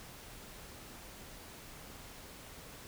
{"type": "silence", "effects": ["pink hiss -51 dBFS RMS until 2.87 s"]}